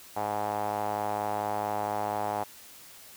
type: tone with band-pass filter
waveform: sawtooth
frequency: 104.4 Hz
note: G#2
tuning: 10 cents sharp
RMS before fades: -31 dBFS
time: 0.16-2.44 s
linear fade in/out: 10 ms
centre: 790 Hz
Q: 4.1
effects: white hiss -50 dBFS RMS until 3.16 s